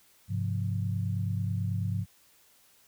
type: chord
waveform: sine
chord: F minor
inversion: first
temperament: equal with one note detuned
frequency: 101.63 / 130.81 / 174.61 Hz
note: Ab2 / C3 / F3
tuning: -37 / 0 / 0 cents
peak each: -29 / -35 / -35 dBFS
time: 0.28-2.06 s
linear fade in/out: 50 ms
effects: white hiss -62 dBFS RMS until 2.87 s